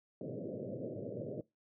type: band-pass noise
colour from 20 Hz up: white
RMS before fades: -42 dBFS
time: 0.21-1.41 s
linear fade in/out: 2 ms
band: 100 to 610 Hz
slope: 96 dB/octave
effects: noise-tail reverb RT60 0.2 s tail -21 dB re dry